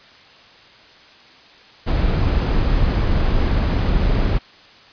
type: noise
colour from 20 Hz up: brown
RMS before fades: -17 dBFS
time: 1.86-4.39 s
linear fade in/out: 20 ms
effects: white hiss -46 dBFS RMS until 4.92 s + resampled to 11025 Hz